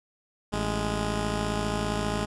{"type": "tone pair together", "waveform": "10% pulse", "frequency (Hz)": [55.01, 207.7], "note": ["A1", "G#3"], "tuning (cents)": [0, 0], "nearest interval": "octave + major seventh", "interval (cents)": 2300, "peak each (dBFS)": -21, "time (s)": [0.52, 2.26], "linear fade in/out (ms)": 20, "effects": ["resampled to 24000 Hz"]}